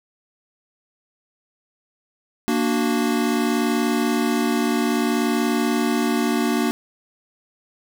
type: chord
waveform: square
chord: Bb augmented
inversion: none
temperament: equal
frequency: 233.1 / 293.7 / 370 Hz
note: Bb3 / D4 / F#4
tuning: 0 / 0 / 0 cents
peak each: -22 / -24 / -26 dBFS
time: 2.48-6.71 s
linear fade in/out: 0 ms
effects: none